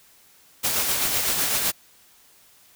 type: noise with tremolo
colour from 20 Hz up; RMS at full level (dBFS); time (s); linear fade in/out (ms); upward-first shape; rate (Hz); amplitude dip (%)
white; -22; 0.63-1.72; 20; sine; 7.9; 35
effects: white hiss -55 dBFS RMS until 2.75 s